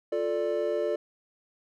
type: chord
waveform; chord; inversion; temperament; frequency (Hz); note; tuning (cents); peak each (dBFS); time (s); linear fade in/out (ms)
triangle; D minor; first; just; 352.4 / 440.5 / 587.3; F4 / A4 / D5; +16 / +2 / 0; -30 / -28 / -27; 0.12-0.96; 5
effects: none